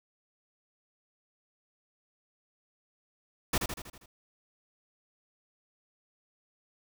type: noise with echo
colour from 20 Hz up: pink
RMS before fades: -27 dBFS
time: 3.53-3.58 s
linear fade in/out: 5 ms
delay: 80 ms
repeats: 6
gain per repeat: -5 dB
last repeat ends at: 4.06 s
effects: none